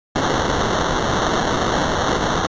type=noise with sample-and-hold; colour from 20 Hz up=violet; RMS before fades=-19 dBFS; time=0.15-2.47 s; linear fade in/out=10 ms; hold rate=2450 Hz; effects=resampled to 16000 Hz